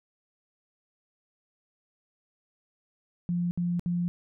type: tone bursts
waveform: sine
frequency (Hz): 174.61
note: F3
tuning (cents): 0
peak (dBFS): -25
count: 3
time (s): 3.29-4.08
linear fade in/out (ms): 0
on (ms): 220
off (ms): 65
effects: none